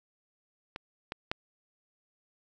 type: clicks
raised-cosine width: 0.3 ms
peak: -22 / -19 / -14 dBFS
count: 3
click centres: 0.761 / 1.121 / 1.315 s
effects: none